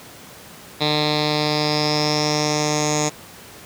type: tone with low-pass filter sweep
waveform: 10% pulse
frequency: 150.5 Hz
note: D3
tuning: 43 cents sharp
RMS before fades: -20 dBFS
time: 0.8-3.1 s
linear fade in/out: 20 ms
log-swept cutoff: 4000 to 6700 Hz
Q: 7.5
effects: pink hiss -41 dBFS RMS until 3.65 s + high-pass 100 Hz 12 dB/octave